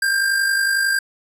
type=tone with amplitude modulation; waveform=square; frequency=1592 Hz; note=G6; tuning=26 cents sharp; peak=-15 dBFS; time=0.02-0.99 s; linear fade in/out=5 ms; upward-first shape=sine; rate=51 Hz; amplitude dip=45%; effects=resampled to 32000 Hz